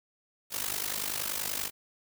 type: noise with amplitude modulation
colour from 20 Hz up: white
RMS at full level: -30 dBFS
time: 0.5-1.71 s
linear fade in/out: 50 ms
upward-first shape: sine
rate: 50.4 Hz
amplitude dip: 80%
effects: none